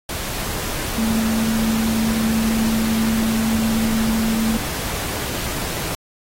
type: tone in noise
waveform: sine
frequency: 222.8 Hz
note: A3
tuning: 22 cents sharp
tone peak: -17 dBFS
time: 0.98-4.57 s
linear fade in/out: 2 ms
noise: pink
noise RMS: -26 dBFS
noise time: 0.09-5.95 s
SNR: +6 dB
effects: AAC 48 kbps